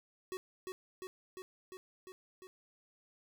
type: tone with echo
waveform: square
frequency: 372.7 Hz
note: F#4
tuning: 13 cents sharp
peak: -39 dBFS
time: 0.32-0.37 s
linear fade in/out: 0 ms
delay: 350 ms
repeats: 6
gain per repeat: -2 dB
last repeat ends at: 2.47 s
effects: none